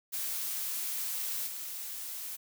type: noise with level steps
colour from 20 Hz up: blue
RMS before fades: -35 / -40 dBFS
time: 0.12-2.37 s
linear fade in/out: 20 ms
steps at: 1.46 s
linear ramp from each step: 20 ms
effects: none